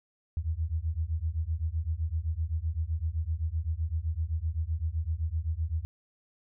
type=beating tone pair; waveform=sine; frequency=76.8 / 84.6 Hz; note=D#2 / E2; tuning=-22 / +45 cents; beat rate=7.8 Hz; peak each=-31 dBFS; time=0.37-5.85 s; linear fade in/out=0 ms; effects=none